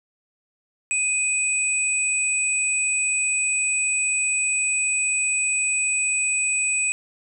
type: tone pair together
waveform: sine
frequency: 2499 / 7934 Hz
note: D#7 / B8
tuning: +7 / +7 cents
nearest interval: octave + minor sixth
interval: 2000 cents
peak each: -22 / -23 dBFS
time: 0.91-6.92 s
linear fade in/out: 0 ms
effects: none